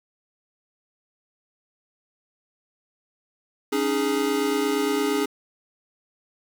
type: chord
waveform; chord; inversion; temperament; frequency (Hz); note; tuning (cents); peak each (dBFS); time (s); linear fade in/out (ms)
square; C# suspended second; none; equal with one note detuned; 277.2 / 305.8 / 415.3; C#4 / D#4 / G#4; 0 / -30 / 0; -27 / -28 / -25; 3.72-5.26; 10
effects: 8-bit